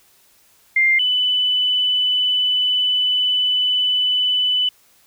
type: tone pair in turn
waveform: sine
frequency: 2103 / 2994 Hz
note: C7 / F#7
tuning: +8 / +20 cents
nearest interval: tritone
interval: 612 cents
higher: second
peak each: -12 / -15 dBFS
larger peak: first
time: 0.76-0.99 / 0.99-4.69 s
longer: second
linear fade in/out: 5 ms
effects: white hiss -55 dBFS RMS until 5.06 s